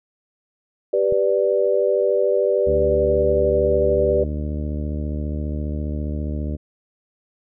sine chord, G major, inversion none, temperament equal, 392 / 493.9 / 587.3 Hz, G4 / B4 / D5, 0 / 0 / 0 cents, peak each -20 dBFS, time 0.93-4.24 s, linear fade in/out 5 ms
click, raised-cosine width 5 ms, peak -20 dBFS, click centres 1.124 s
harmonic tone, 74.8 Hz, D2, 32 cents sharp, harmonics 1 / 2 / 3 / 4 / 5 / 6 / 7 / 8, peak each -24 / -31 / -31 / -33 / -40 / -41 / -43 / -39 dBFS, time 2.66-6.57 s, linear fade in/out 20 ms
effects none

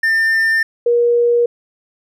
triangle / sine tone pair in turn, 1798 / 476.2 Hz, A6 / A#4, +37 / +37 cents, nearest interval octave + major seventh, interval 2300 cents, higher first, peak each -10 dBFS, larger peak neither, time 0.03-0.63 / 0.86-1.46 s, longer neither, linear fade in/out 5 ms, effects none

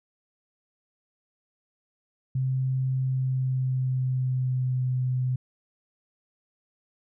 sine tone with pitch glide, 130.81 to 127.53 Hz, C3 to C3, 0 to -44 cents, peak -23 dBFS, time 2.35-5.36 s, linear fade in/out 5 ms, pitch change -44 cents, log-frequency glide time 3.02-4.86 s, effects none

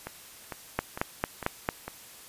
two click trains, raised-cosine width 0.5 ms, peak -20 / -10 dBFS, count 5 / 5, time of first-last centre 0.07-1.88 / 0.79-1.689 s, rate 2.21 / 4.45 Hz, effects white hiss -49 dBFS RMS until 2.28 s + resampled to 32000 Hz

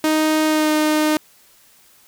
sawtooth tone with pitch glide, 311.2 to 306.6 Hz, D#4 to D#4, 0 to -25 cents, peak -11 dBFS, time 0.04-1.17 s, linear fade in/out 2 ms, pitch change -25 cents, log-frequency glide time 0.46-0.71 s, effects white hiss -52 dBFS RMS until 2.07 s

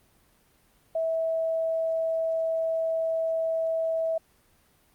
sine tone, 651 Hz, E5, 22 cents flat, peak -24 dBFS, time 0.95-4.18 s, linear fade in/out 5 ms, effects pink hiss -63 dBFS RMS until 4.94 s + Opus 32 kbps

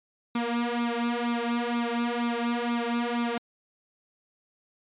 sawtooth tone with flanger, 237.2 Hz, A#3, 30 cents sharp, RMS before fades -28 dBFS, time 0.35-3.38 s, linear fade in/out 5 ms, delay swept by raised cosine 0.83 to 3.43 ms, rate 2.1 Hz, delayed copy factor +0.8, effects resampled to 8000 Hz

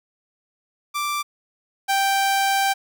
sawtooth tone pair in turn, 1174.7 / 784 Hz, D6 / G5, 0 / 0 cents, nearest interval perfect fifth, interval 700 cents, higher first, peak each -19 / -14 dBFS, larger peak second, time 0.94-1.23 / 1.88-2.74 s, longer second, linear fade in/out 20 ms, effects none

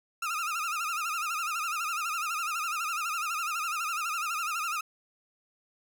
30% pulse tone with vibrato, 1300 Hz, E6, 24 cents flat, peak -27 dBFS, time 0.22-4.81 s, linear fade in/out 5 ms, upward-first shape sine, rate 12 Hz, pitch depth 120 cents each way, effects none

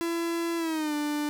45% pulse tone with pitch glide, 336.4 to 296.3 Hz, E4 to D4, +35 to +15 cents, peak -27 dBFS, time 0.01-1.29 s, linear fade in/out 0 ms, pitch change -220 cents, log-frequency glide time 0.57-0.94 s, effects none

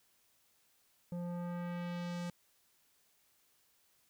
square tone with low-pass filter sweep, 174.6 Hz, F3, in tune, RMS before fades -40 dBFS, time 1.12-2.3 s, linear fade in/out 2 ms, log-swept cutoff 540 to 8500 Hz, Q 0.99, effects white hiss -72 dBFS RMS until 4.09 s

